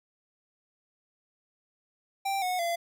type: tone with pitch steps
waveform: square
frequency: 784 / 731.5 / 682.5 Hz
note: G5 / F#5 / F5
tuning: 0 / -20 / -40 cents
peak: -28 dBFS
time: 2.25-2.76 s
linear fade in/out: 10 ms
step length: 170 ms
effects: none